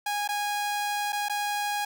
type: tone with dropouts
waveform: sawtooth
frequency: 824 Hz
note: G#5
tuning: 14 cents flat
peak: -23 dBFS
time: 0.06-1.85 s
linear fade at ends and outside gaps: 5 ms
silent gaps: 0.277-0.288 / 1.123-1.128 / 1.286-1.296 s
effects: 9-bit